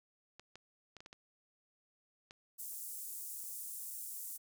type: clicks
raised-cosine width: 0.2 ms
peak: -34 dBFS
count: 7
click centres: 0.396 / 0.556 / 0.967 / 1.005 / 1.061 / 1.129 / 2.309 s
type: high-pass noise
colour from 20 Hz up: pink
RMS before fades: -45 dBFS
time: 2.58-4.38 s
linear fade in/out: 20 ms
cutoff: 8200 Hz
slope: 24 dB/octave
effects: none